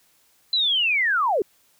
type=linear sweep; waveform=sine; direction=down; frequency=4071 to 349.2 Hz; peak=-18 dBFS; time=0.53-1.42 s; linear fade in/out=2 ms; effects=white hiss -61 dBFS RMS until 1.79 s